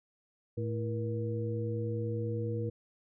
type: harmonic tone with a mistuned harmonic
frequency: 110 Hz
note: A2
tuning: in tune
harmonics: 1 / 2 / 3 / 4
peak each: -33 / -42 / -41 / -37 dBFS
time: 0.57-2.7 s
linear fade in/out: 10 ms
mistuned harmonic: 4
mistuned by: +130 cents
effects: none